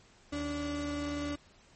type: tone pair together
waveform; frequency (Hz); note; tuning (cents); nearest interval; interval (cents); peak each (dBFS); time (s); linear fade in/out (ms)
35% pulse; 77.78 / 290; D#2 / D4; 0 / -22; octave + major seventh; 2278; -40 / -32; 0.32-1.36; 10
effects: pink hiss -61 dBFS RMS until 1.75 s + MP3 32 kbps